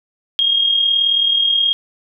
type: tone with amplitude modulation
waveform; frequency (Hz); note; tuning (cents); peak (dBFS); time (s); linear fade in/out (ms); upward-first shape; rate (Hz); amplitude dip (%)
sine; 3247; G#7; -40; -10; 0.39-1.73; 0; sine; 38.7; 50
effects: none

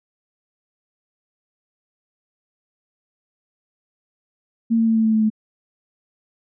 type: tone with pitch steps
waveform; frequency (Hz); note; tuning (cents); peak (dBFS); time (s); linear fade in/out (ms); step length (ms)
sine; 228.2 / 226.2 / 224.3 / 222.3 / 220.4 / 218.5 / 216.6; A#3 / A3 / A3 / A3 / A3 / A3 / A3; -37 / +48 / +34 / +18 / +3 / -12 / -27; -14; 4.7-5.302; 20; 86
effects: none

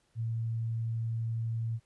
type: tone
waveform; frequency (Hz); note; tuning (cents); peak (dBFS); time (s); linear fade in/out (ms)
sine; 114; A#2; -38; -30; 0.15-1.8; 50
effects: pink hiss -72 dBFS RMS until 1.85 s + resampled to 24000 Hz

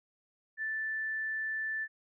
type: tone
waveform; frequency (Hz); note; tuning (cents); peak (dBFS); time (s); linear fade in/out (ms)
sine; 1760; A6; 0; -32; 0.57-1.88; 50
effects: none

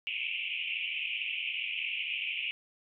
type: band-pass noise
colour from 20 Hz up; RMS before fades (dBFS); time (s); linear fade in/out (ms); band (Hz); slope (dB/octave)
pink; -35; 0.07-2.51; 0; 2300 to 3000; 96
effects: none

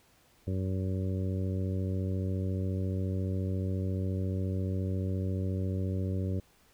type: harmonic tone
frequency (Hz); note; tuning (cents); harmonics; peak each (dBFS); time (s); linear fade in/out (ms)
94.3; F#2; +33; 1 / 2 / 3 / 4 / 5 / 6; -30 / -36 / -40 / -42 / -44 / -46; 0.47-6.4; 5
effects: pink hiss -64 dBFS RMS until 6.73 s

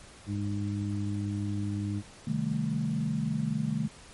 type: harmonic tone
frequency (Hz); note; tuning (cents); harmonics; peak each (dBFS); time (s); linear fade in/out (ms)
101.9; G#2; -32; 1 / 2 / 3; -31 / -34 / -36; 0.26-2.03; 50
type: chord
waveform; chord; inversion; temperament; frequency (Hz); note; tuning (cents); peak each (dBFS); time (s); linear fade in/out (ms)
sine; A half-diminished seventh; first; equal; 130.81 / 155.56 / 196 / 220; C3 / Eb3 / G3 / A3; 0 / 0 / 0 / 0; -35 / -31 / -35 / -31; 2.27-3.88; 5
effects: pink hiss -51 dBFS RMS until 4.13 s + MP3 48 kbps

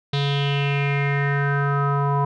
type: tone with low-pass filter sweep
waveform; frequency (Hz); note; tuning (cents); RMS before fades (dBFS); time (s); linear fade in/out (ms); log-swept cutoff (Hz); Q
square; 141.5; C#3; +36; -21; 0.13-2.25; 5; 3800 to 990; 5.6
effects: none

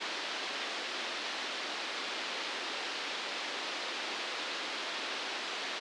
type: band-pass noise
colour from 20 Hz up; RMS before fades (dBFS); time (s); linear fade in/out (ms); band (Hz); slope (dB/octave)
white; -38; 0-5.8; 20; 270 to 4300; 24
effects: resampled to 24000 Hz

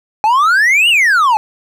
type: exponential two-way sweep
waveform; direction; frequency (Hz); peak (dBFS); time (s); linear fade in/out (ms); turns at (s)
triangle; up then down; 830.6 to 2960 to 830.6; -6; 0.24-1.37; 0; 0.89
effects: none

